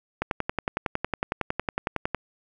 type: click train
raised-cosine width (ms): 0.5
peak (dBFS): -10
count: 22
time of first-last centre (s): 0.22-2.147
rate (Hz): 10.9
effects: none